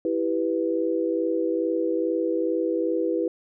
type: chord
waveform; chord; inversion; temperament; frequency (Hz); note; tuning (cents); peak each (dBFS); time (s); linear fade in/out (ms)
sine; E minor; none; equal; 329.6 / 392 / 493.9; E4 / G4 / B4; 0 / 0 / 0; -25 / -28 / -26; 0.05-3.28; 2
effects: none